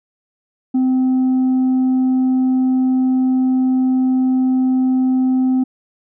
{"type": "tone with tanh clipping", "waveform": "sine", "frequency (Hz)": 258.1, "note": "C4", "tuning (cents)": -23, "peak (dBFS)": -13, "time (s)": [0.74, 5.64], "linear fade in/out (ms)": 10, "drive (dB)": 2, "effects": []}